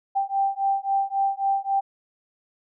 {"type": "beating tone pair", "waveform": "sine", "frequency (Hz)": [784, 787.7], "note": ["G5", "G5"], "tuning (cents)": [0, 8], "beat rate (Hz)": 3.7, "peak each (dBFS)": -24, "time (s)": [0.15, 1.81], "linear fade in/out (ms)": 20, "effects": []}